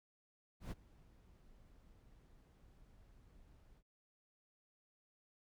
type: noise with ADSR envelope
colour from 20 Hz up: brown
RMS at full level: -41 dBFS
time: 0.6-3.83 s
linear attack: 110 ms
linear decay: 30 ms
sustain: -23 dB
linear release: 56 ms
effects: none